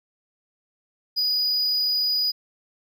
triangle tone, 4933 Hz, D#8, 16 cents flat, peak -19 dBFS, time 1.16-2.32 s, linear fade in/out 20 ms, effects none

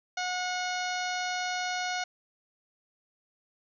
harmonic tone with a mistuned harmonic, 728 Hz, F#5, 28 cents flat, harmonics 1 / 2 / 3 / 4 / 5 / 6 / 7 / 8 / 9, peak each -33 / -35 / -38 / -42 / -43 / -41 / -45 / -43 / -47 dBFS, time 0.17-2.04 s, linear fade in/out 5 ms, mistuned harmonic 6, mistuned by -22 cents, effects none

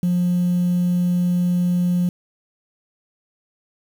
sine tone, 177.4 Hz, F3, 27 cents sharp, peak -14 dBFS, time 0.03-2.09 s, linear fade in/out 2 ms, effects tanh soft clip ceiling -14 dBFS + 7-bit

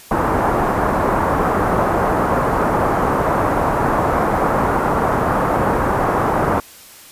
white low-pass noise, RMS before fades -17 dBFS, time 0.11-6.6 s, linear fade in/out 2 ms, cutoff 1200 Hz, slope 24 dB/octave, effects white hiss -41 dBFS RMS until 7.11 s + resampled to 32000 Hz

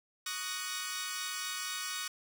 10% pulse chord, D# minor seventh, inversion third, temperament equal with one note detuned, 1119.7 / 1244.5 / 1480 / 1864.7 Hz, C#6 / D#6 / F#6 / A#6, +17 / 0 / 0 / 0 cents, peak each -34 / -34 / -32 / -33 dBFS, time 0.26-2.08 s, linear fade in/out 5 ms, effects none

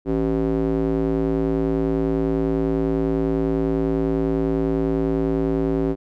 square tone with band-pass filter, 55 Hz, A1, in tune, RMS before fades -21 dBFS, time 0.05-5.96 s, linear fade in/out 50 ms, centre 340 Hz, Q 2.7, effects none

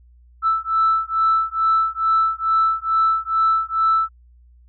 sine beating tone pair, 1318.5 / 1320.8 Hz, E6 / E6, 0 / +3 cents, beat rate 2.3 Hz, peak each -18 dBFS, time 0.42-4.09 s, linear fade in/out 50 ms, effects tanh soft clip ceiling -9 dBFS + added 60 Hz sine -47 dBFS peak until 4.68 s

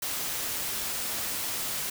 white noise, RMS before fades -32 dBFS, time 0.02-1.9 s, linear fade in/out 5 ms, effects none

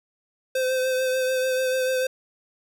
square tone with vibrato, 516 Hz, C5, 24 cents flat, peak -22 dBFS, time 0.55-2.07 s, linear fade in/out 5 ms, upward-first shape triangle, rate 6.8 Hz, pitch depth 26 cents each way, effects none

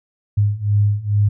sine beating tone pair, 101.9 / 104.2 Hz, G#2 / G#2, -32 / +6 cents, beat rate 2.3 Hz, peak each -18 / -16 dBFS, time 0.37-1.29 s, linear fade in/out 10 ms, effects none

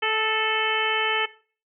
harmonic tone with a mistuned harmonic, 436.9 Hz, A4, 12 cents flat, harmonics 1 / 2 / 3 / 4 / 5 / 6 / 7, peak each -29 / -29 / -29 / -29 / -29 / -29 / -29 dBFS, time 0.02-1.26 s, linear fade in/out 10 ms, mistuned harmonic 4, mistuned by +19 cents, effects noise-tail reverb RT60 0.4 s tail -17 dB re dry

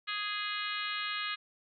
harmonic tone, 415.3 Hz, G#4, in tune, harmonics 3 / 4 / 5 / 6 / 7 / 8 / 9 / 10, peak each -39 / -40 / -41 / -42 / -42 / -43 / -44 / -44 dBFS, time 0.07-1.36 s, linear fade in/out 20 ms, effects none

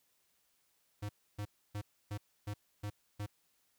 square tone bursts, 103.4 Hz, G#2, 7 cents flat, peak -38 dBFS, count 7, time 1.02-3.264 s, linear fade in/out 10 ms, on 72 ms, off 290 ms, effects white hiss -75 dBFS RMS until 3.78 s

